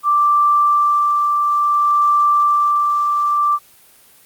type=tone with tremolo; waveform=sine; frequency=1174.7 Hz; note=D6; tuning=in tune; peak=-10 dBFS; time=0.03-3.59 s; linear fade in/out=50 ms; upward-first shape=sine; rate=0.57 Hz; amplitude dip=30%; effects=white hiss -48 dBFS RMS until 4.25 s + Opus 32 kbps